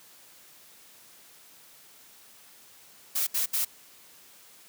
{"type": "noise bursts", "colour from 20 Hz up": "blue", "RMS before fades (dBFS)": -27, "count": 3, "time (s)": [3.15, 3.65], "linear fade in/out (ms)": 10, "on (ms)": 120, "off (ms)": 70, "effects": ["white hiss -54 dBFS RMS until 4.68 s", "high-pass 100 Hz 12 dB/octave"]}